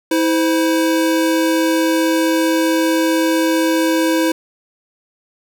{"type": "tone pair together", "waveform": "square", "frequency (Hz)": [324.1, 515], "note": ["E4", "C5"], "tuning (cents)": [-29, -28], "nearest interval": "minor sixth", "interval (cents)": 801, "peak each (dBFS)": [-15, -20], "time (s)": [0.11, 4.32], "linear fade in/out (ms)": 5, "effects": []}